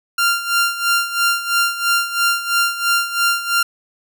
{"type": "tone with tremolo", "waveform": "sawtooth", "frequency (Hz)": 1390, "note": "F6", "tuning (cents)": -9, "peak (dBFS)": -9, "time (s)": [0.18, 3.63], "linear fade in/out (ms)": 5, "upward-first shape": "sine", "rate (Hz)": 3, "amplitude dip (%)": 75, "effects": []}